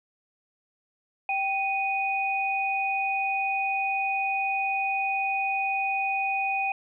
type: tone pair together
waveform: sine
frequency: 779.8 / 2482 Hz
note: G5 / D#7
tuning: -9 / -5 cents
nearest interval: octave + minor sixth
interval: 2004 cents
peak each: -27 dBFS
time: 1.29-6.72 s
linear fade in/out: 2 ms
effects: none